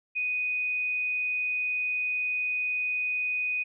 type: tone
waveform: sine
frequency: 2489 Hz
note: D#7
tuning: in tune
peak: -26 dBFS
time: 0.15-3.64 s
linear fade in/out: 20 ms
effects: none